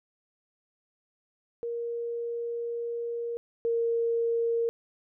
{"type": "tone pair in turn", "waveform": "sine", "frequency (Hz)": [469.5, 463.8], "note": ["A#4", "A#4"], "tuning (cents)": [12, -9], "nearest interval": "unison", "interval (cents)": 21, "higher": "first", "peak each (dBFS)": [-30, -24], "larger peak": "second", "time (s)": [[1.63, 3.37], [3.65, 4.69]], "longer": "first", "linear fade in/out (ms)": 0, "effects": []}